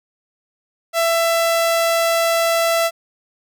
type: tone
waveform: sawtooth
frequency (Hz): 667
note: E5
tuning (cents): +20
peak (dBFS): -11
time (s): 0.93-2.91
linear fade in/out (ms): 50
effects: none